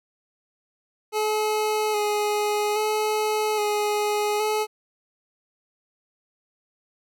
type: tone with vibrato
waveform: 25% pulse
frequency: 423.1 Hz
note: G#4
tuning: 32 cents sharp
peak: -18 dBFS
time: 1.12-4.67 s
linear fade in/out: 50 ms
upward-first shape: square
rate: 0.61 Hz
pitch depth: 21 cents each way
effects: none